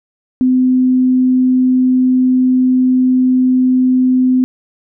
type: tone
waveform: sine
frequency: 255.3 Hz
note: C4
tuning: 42 cents flat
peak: -8 dBFS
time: 0.41-4.44 s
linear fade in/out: 0 ms
effects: none